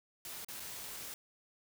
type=noise with dropouts; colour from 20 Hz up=white; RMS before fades=-45 dBFS; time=0.25-1.14 s; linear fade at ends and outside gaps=1 ms; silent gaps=0.447-0.485 / 0.598-0.602 s; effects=none